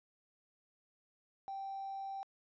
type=tone with hard clipping; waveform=triangle; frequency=781 Hz; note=G5; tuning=7 cents flat; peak=-40 dBFS; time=1.48-2.23 s; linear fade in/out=0 ms; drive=3 dB; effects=resampled to 16000 Hz